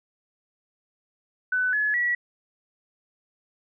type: tone with pitch steps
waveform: sine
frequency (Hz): 1500 / 1703.3 / 1934.1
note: F#6 / G#6 / B6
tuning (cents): +23 / +43 / -37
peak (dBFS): -21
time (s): 1.52-2.15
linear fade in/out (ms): 5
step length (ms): 210
effects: none